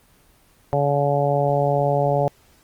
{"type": "harmonic tone", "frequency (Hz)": 142.4, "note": "C#3", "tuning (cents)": 47, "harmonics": [1, 2, 3, 4, 5, 6], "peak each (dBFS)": [-22, -32, -25, -21, -23, -28], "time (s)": [0.73, 2.28], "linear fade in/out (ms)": 0, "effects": ["pink hiss -56 dBFS RMS until 2.63 s", "Opus 24 kbps"]}